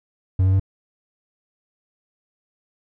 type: tone with pitch steps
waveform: triangle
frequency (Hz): 93.3 / 94.77 / 96.26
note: F#2 / F#2 / G2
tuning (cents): +15 / +42 / -31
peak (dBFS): -12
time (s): 0.39-0.597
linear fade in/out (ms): 5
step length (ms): 69
effects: none